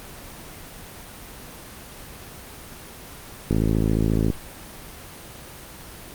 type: click train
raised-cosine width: 3 ms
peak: -8 dBFS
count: 44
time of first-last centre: 3.51-4.302 s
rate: 54.3 Hz
effects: pink hiss -40 dBFS RMS until 6.14 s + Opus 24 kbps